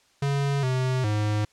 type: tone with pitch steps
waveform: square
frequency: 140.3 / 128.9 / 105.6 Hz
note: C#3 / C3 / G#2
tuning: +21 / -26 / +29 cents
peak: -23 dBFS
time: 0.22-1.45 s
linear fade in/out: 5 ms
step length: 410 ms
effects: white hiss -62 dBFS RMS until 1.52 s + low-pass 7000 Hz 12 dB/octave